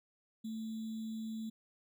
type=tone with sample-and-hold; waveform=sine; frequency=221.4 Hz; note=A3; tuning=11 cents sharp; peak=-38 dBFS; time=0.44-1.5 s; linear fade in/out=10 ms; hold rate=3675 Hz; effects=none